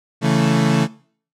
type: chord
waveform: 35% pulse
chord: A major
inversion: first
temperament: equal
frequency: 138.59 / 164.81 / 220 Hz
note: C#3 / E3 / A3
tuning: 0 / 0 / 0 cents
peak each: -17 dBFS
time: 0.21-0.88 s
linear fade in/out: 50 ms
effects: noise-tail reverb RT60 0.5 s tail -21 dB re dry + low-pass 8000 Hz 12 dB/octave